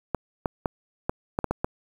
clicks, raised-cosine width 1 ms, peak -10 dBFS, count 8, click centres 0.147 / 0.458 / 0.658 / 1.095 / 1.389 / 1.443 / 1.51 / 1.645 s, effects 7-bit

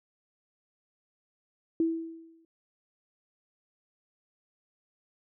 sine tone with exponential decay, 327.9 Hz, E4, 9 cents flat, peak -21 dBFS, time 1.8-2.45 s, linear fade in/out 2 ms, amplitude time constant 140 ms, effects none

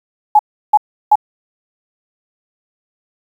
sine tone bursts, 845 Hz, G#5, 30 cents sharp, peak -4 dBFS, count 3, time 0.35-1.156 s, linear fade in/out 5 ms, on 42 ms, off 340 ms, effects 7-bit

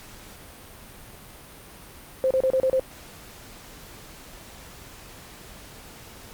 sine tone bursts, 523 Hz, C5, 1 cent flat, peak -18 dBFS, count 6, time 2.24-2.796 s, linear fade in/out 0 ms, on 66 ms, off 32 ms, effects pink hiss -45 dBFS RMS until 6.33 s + Opus 48 kbps

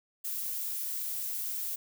violet noise, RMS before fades -35 dBFS, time 0.24-1.76 s, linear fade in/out 10 ms, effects none

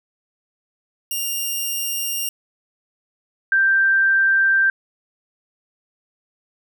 5% pulse / sine tone pair in turn, 2815 / 1572.1 Hz, F7 / G6, +13 / +5 cents, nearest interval minor seventh, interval 1008 cents, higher first, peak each -13 dBFS, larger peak neither, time 1.11-2.29 / 3.52-4.7 s, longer neither, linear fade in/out 2 ms, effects none

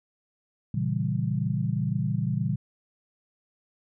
sine chord, A# diminished seventh, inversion none, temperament equal, 116.54 / 138.59 / 164.81 / 196 Hz, A#2 / C#3 / E3 / G3, 0 / 0 / 0 / 0 cents, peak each -29 / -29 / -30 / -31 dBFS, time 0.74-2.56 s, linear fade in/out 5 ms, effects none

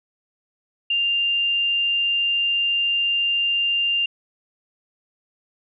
sine tone, 2794 Hz, F7, in tune, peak -18 dBFS, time 0.9-4.06 s, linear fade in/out 5 ms, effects none

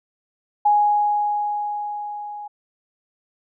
sine tone with level ramp, 830.6 Hz, G#5, in tune, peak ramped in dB -12 to -31 dBFS, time 0.65-2.48 s, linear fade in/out 10 ms, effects none

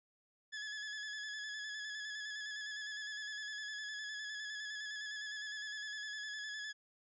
sawtooth tone with vibrato, 1706 Hz, G#6, 46 cents sharp, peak -38 dBFS, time 0.52-6.73 s, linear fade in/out 20 ms, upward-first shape square, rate 9.8 Hz, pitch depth 29 cents each way, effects resampled to 16000 Hz

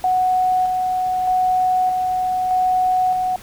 sine tone with tremolo, 739 Hz, F#5, 2 cents flat, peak -14 dBFS, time 0.04-3.36 s, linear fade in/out 2 ms, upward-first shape square, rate 0.81 Hz, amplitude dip 30%, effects pink hiss -41 dBFS RMS until 3.42 s

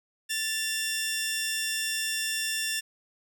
15% pulse tone pair together, 1760 / 2758 Hz, A6 / F7, 0 / -22 cents, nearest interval minor sixth, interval 778 cents, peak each -24 dBFS, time 0.29-2.81 s, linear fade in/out 20 ms, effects none

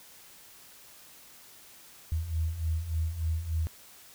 sine beating tone pair, 78.4 / 81.8 Hz, D#2 / E2, +14 / -13 cents, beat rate 3.4 Hz, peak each -34 / -29 dBFS, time 2.12-3.67 s, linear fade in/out 0 ms, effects white hiss -53 dBFS RMS until 4.14 s

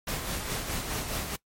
pink noise with tremolo, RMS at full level -31 dBFS, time 0.07-1.36 s, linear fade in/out 5 ms, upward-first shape sine, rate 4.8 Hz, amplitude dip 45%, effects noise-tail reverb RT60 0.1 s tail -20 dB re dry + MP3 64 kbps

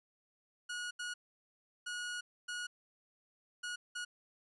sawtooth tone bursts at uneven times, 1452 Hz, F#6, 33 cents flat, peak -35 dBFS, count 6, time 0.69-0.91 / 0.99-1.14 / 1.86-2.21 / 2.48-2.67 / 3.63-3.76 / 3.95-4.05 s, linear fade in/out 10 ms, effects resampled to 24000 Hz

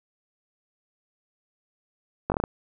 slowing click train, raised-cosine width 1 ms, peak -10 dBFS, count 6, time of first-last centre 2.3-2.439 s, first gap 19 ms, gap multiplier 1.19, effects none

